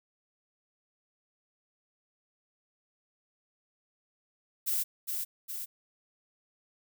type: noise with echo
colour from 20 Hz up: violet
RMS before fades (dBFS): -30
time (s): 4.66-4.84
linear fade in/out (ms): 20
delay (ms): 410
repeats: 2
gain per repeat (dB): -4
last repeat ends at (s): 5.66
effects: none